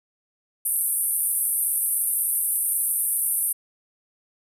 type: band-pass noise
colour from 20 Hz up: white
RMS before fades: -24 dBFS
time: 0.65-3.53 s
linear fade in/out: 10 ms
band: 8900 to 13000 Hz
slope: 96 dB/octave
effects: none